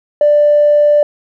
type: tone with tanh clipping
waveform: triangle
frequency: 590 Hz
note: D5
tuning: 8 cents sharp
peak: -6 dBFS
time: 0.21-1.03 s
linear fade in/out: 2 ms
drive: 4 dB
effects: none